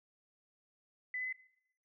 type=tone with pitch steps; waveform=sine; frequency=2002 / 2017 / 2032 Hz; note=B6 / B6 / B6; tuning=+23 / +36 / +49 cents; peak=-36 dBFS; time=1.14-1.326 s; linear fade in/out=2 ms; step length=62 ms; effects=noise-tail reverb RT60 0.7 s tail -18 dB re dry